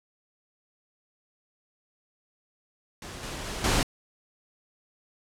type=noise with level steps; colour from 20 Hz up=pink; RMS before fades=-40 / -36 / -34 / -24 dBFS; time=3.02-3.83 s; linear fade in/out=2 ms; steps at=3.23 / 3.46 / 3.64 s; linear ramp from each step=2 ms; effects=low-pass 9000 Hz 12 dB/octave